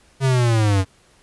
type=linear sweep; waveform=square; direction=down; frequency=136.7 to 92.5 Hz; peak=-15 dBFS; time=0.2-0.85 s; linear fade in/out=50 ms; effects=pink hiss -55 dBFS RMS until 1.22 s + resampled to 24000 Hz